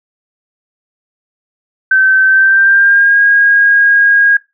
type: tone with pitch glide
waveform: sine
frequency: 1542 to 1633.7 Hz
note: G6 to G#6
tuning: -29 to -29 cents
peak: -5 dBFS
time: 1.91-4.37 s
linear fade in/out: 5 ms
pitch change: +100 cents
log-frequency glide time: 2.26-3.2 s
effects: noise-tail reverb RT60 0.2 s tail -19 dB re dry